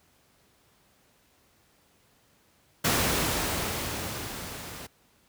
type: noise with level ramp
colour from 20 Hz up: pink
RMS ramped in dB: -23 to -41 dBFS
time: 2.84-4.87 s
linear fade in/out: 10 ms
effects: pink hiss -64 dBFS RMS until 5.28 s + high-pass 60 Hz 12 dB/octave